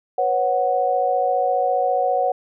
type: chord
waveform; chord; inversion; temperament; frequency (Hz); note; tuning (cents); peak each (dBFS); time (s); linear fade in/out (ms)
sine; B suspended second; none; equal with one note detuned; 493.9 / 548.6 / 740; B4 / C#5 / F#5; 0 / -18 / 0; -24 / -22 / -19; 0.18-2.32; 5
effects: none